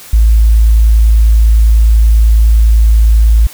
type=tone; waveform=sine; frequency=55 Hz; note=A1; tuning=in tune; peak=-3 dBFS; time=0.13-3.47 s; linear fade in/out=5 ms; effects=white hiss -33 dBFS RMS until 3.53 s